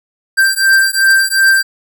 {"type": "beating tone pair", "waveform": "square", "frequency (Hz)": [1571, 1573.7], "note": ["G6", "G6"], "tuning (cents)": [3, 6], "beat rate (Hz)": 2.7, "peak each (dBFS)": -12, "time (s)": [0.37, 1.63], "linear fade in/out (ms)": 20, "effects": []}